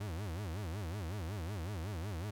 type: tone with vibrato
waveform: 40% pulse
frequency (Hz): 91.9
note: F#2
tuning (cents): -11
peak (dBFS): -37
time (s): 0-2.31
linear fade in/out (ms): 10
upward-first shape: sine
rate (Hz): 5.4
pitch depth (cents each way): 270
effects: none